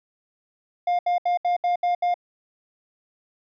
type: tone bursts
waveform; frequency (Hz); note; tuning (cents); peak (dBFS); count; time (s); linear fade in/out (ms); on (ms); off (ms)
triangle; 707; F5; +21; -17; 7; 0.87-2.142; 5; 120; 72
effects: resampled to 11025 Hz